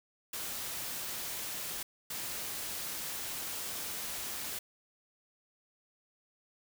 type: noise bursts at uneven times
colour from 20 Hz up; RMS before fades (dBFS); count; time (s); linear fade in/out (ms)
white; -39; 2; 0.33-1.83 / 2.1-4.59; 5
effects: none